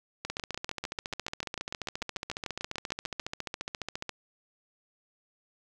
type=two click trains; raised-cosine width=0.2 ms; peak=-17 / -17 dBFS; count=56 / 21; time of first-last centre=0.3-4.093 / 0.25-3.2 s; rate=14.5 / 6.78 Hz; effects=none